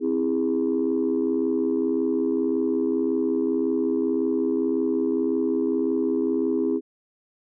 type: chord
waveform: sine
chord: C augmented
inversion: none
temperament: just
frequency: 261.6 / 327 / 408.8 Hz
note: C4 / E4 / G#4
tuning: 0 / -14 / -27 cents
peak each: -24 dBFS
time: 0-6.81 s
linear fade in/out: 50 ms
effects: tanh soft clip ceiling -14 dBFS